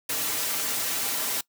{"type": "noise with comb filter", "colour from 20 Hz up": "white", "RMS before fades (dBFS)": -28, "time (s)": [0.09, 1.41], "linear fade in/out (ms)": 5, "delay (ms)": 5.5, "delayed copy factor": -0.85, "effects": ["noise-tail reverb RT60 0.1 s tail -21 dB re dry", "high-pass 150 Hz 12 dB/octave"]}